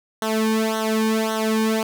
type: tone with flanger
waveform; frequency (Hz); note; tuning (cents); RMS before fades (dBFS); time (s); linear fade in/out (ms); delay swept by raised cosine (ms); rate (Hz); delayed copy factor
sawtooth; 220; A3; 0; -21; 0.22-1.83; 2; 0.41 to 1.51; 1.8; -0.9
effects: none